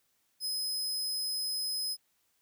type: tone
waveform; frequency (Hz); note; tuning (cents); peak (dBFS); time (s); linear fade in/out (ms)
sawtooth; 5070; D#8; +32; -29; 0.4-1.97; 50
effects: white hiss -74 dBFS RMS until 2.41 s